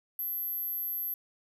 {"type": "tone", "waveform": "sine", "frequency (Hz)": 12240, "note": "G9", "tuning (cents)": -42, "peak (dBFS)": -30, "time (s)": [0.19, 1.14], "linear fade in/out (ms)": 2, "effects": ["tanh soft clip ceiling -28 dBFS", "12-bit"]}